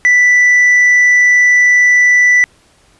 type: tone with tanh clipping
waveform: sine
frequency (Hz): 1975.5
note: B6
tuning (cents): 0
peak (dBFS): -6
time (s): 0.05-2.44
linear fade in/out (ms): 0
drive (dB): 2
effects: pink hiss -50 dBFS RMS until 2.99 s + resampled to 24000 Hz